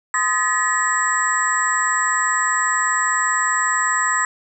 sine tone cluster, 1034 / 1252 / 1724 / 1919 / 7680 Hz, C6 / D#6 / A6 / A#6 / B8, -21 / +10 / -36 / +50 / -49 cents, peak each -23 dBFS, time 0.14-4.25 s, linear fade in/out 2 ms, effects none

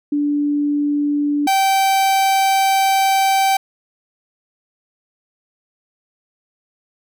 sine / 45% pulse tone pair in turn, 291.3 / 775.9 Hz, D4 / G5, -14 / -18 cents, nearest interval octave + perfect fourth, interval 1696 cents, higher second, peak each -15 / -13 dBFS, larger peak second, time 0.12-1.47 / 1.47-3.57 s, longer second, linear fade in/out 5 ms, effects none

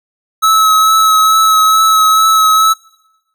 square tone with vibrato, 1293 Hz, E6, 34 cents flat, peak -7 dBFS, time 0.42-2.74 s, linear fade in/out 20 ms, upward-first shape sine, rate 2.3 Hz, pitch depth 16 cents each way, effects noise-tail reverb RT60 1.0 s tail -25 dB re dry

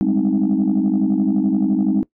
sine chord, Ab major seventh, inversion third, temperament equal, 196 / 207.7 / 261.6 / 311.1 Hz, G3 / Ab3 / C4 / Eb4, 0 / 0 / 0 / 0 cents, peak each -19 dBFS, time 0.01-2.03 s, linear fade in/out 0 ms, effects noise-tail reverb RT60 0.1 s tail -20 dB re dry + tanh soft clip ceiling -9 dBFS

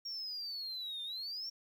sine exponential two-way sweep, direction down then up, 5588 to 3586 to 5588 Hz, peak -37 dBFS, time 0.05-1.5 s, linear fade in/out 10 ms, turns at 1.03 s, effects tanh soft clip ceiling -37 dBFS + 11-bit

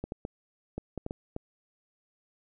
clicks, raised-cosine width 2 ms, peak -21 dBFS, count 8, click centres 0.04 / 0.121 / 0.251 / 0.78 / 0.977 / 1.064 / 1.109 / 1.364 s, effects none

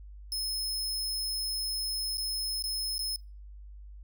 sawtooth tone with dropouts, 5180 Hz, E8, 31 cents flat, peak -28 dBFS, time 0.32-3.16 s, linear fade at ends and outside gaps 1 ms, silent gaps 2.172-2.18 / 2.624-2.639 / 2.981-2.991 s, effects noise-tail reverb RT60 0.3 s tail -24 dB re dry + added 50 Hz sine -44 dBFS peak until 4.03 s

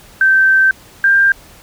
sine tone pair in turn, 1554 / 1591.2 Hz, G6 / G6, -16 / +25 cents, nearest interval unison, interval 41 cents, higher second, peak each -7 dBFS, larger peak neither, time 0.21-0.71 / 1.04-1.32 s, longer first, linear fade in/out 2 ms, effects pink hiss -42 dBFS RMS until 1.62 s

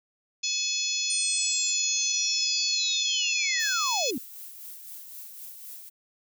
harmonic tone, 854 Hz, G#5, 48 cents sharp, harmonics 3 / 4 / 5 / 6 / 7 / 8, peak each -33 / -33 / -33 / -33 / -33 / -33 dBFS, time 0.43-4.11 s, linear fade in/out 10 ms
sine linear sweep, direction down, 8870 to 212.4 Hz, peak -28 dBFS, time 1.1-4.18 s, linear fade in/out 2 ms
violet noise with tremolo, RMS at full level -41 dBFS, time 3.59-5.9 s, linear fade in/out 20 ms, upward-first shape sine, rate 3.9 Hz, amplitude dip 40%
effects none

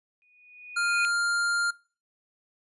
sine tone with exponential growth, 2469 Hz, D#7, 14 cents flat, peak -23 dBFS, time 0.22-1.05 s, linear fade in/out 0 ms, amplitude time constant 180 ms
square tone, 1400 Hz, F6, 4 cents sharp, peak -25 dBFS, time 0.76-1.71 s, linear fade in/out 10 ms
effects noise-tail reverb RT60 0.4 s tail -23 dB re dry + resampled to 24000 Hz

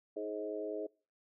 harmonic tone with a mistuned harmonic, 105.6 Hz, G#2, 29 cents sharp, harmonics 3 / 4 / 5 / 6, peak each -43 / -39 / -44 / -43 dBFS, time 0.16-0.87 s, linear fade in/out 10 ms, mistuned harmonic 5, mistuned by +17 cents, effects noise-tail reverb RT60 0.4 s tail -25 dB re dry

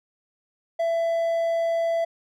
triangle tone, 667 Hz, E5, 20 cents sharp, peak -19 dBFS, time 0.79-2.05 s, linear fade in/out 10 ms, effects none

